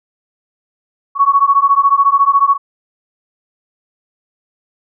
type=beating tone pair; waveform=sine; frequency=1108.7 / 1122.7 Hz; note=C#6 / C#6; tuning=0 / +22 cents; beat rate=14 Hz; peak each=-11 dBFS; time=1.15-2.58 s; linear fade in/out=50 ms; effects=none